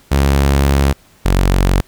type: tone pair in turn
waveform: sawtooth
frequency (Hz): 69.3 / 46.25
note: C#2 / F#1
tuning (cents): 0 / 0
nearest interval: perfect fifth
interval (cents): 700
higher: first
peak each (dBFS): -6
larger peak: neither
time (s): 0.11-0.93 / 1.25-1.81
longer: first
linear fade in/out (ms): 10
effects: pink hiss -49 dBFS RMS until 1.87 s